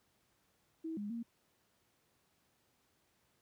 sine tone with pitch steps, 323 / 205.9 / 232.6 Hz, E4 / G#3 / A#3, -35 / -15 / -4 cents, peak -38 dBFS, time 0.84-1.23 s, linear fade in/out 10 ms, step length 130 ms, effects pink hiss -75 dBFS RMS until 3.41 s + high-pass 80 Hz 12 dB/octave

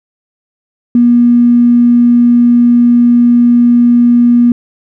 triangle tone with tanh clipping, 240 Hz, B3, 49 cents flat, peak -3 dBFS, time 0.95-4.52 s, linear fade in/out 2 ms, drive 3 dB, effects none

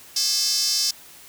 square tone with high-pass filter, 238.1 Hz, A#3, 37 cents sharp, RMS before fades -22 dBFS, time 0.16-0.91 s, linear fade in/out 5 ms, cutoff 5200 Hz, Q 5.5, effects white hiss -46 dBFS RMS until 1.28 s

